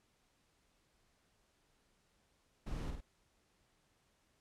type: noise with echo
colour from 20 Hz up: brown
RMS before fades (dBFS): -41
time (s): 2.66-2.91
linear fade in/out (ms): 10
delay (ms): 50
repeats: 2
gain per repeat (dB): -4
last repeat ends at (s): 3.01
effects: pink hiss -75 dBFS RMS until 4.4 s + low-pass 10000 Hz 12 dB/octave